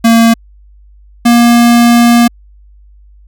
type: tone pair in turn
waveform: square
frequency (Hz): 229.2 / 236.9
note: A#3 / A#3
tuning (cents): -29 / +28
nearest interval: minor second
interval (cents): 57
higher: second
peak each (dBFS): -4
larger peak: neither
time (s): 0.04-0.34 / 1.25-2.28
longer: second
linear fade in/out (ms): 10
effects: added 50 Hz sine -37 dBFS peak until 3.27 s